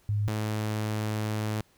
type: tone pair in turn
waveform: sine / sawtooth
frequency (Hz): 103.83 / 107.49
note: G#2 / A2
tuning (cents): 0 / -40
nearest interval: minor second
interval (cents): 60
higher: second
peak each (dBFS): -24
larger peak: neither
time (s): 0.09-0.28 / 0.28-1.61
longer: second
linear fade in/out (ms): 0
effects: pink hiss -64 dBFS RMS until 1.77 s